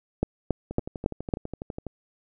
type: two click trains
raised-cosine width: 2 ms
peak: -20 / -9 dBFS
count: 15 / 5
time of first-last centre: 0.71-1.867 / 0.23-1.338 s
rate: 12.1 / 3.61 Hz
effects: none

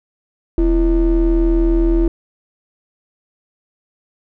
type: ring-modulated tone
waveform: triangle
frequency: 146.83 Hz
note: D3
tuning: in tune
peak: -6 dBFS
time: 0.58-2.08 s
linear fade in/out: 2 ms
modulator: 187 Hz
effects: none

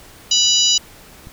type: harmonic tone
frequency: 981 Hz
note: B5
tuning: 12 cents flat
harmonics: 3 / 4 / 5 / 6 / 7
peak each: -17 / -18 / -19 / -20 / -20 dBFS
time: 0.31-0.78 s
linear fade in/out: 5 ms
type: click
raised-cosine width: 5 ms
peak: -24 dBFS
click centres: 1.271 s
effects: pink hiss -43 dBFS RMS until 1.32 s

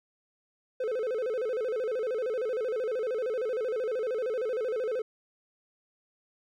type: tone with vibrato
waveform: triangle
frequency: 470.9 Hz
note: A#4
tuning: 18 cents sharp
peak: -26 dBFS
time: 0.8-5.02 s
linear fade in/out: 5 ms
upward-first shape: square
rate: 13 Hz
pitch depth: 140 cents each way
effects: none

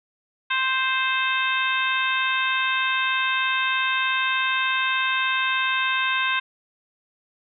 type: harmonic tone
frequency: 523.3 Hz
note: C5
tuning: in tune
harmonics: 2 / 3 / 4 / 5 / 6 / 7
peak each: -26 / -25 / -30 / -26 / -33 / -30 dBFS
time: 0.5-6.4 s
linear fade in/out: 10 ms
effects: none

